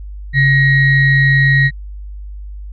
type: ring-modulated tone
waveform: triangle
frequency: 1012 Hz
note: B5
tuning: 42 cents sharp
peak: -3 dBFS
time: 0.33-1.71 s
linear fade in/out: 50 ms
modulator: 875 Hz
effects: added 50 Hz sine -26 dBFS peak until 2.72 s + resampled to 11025 Hz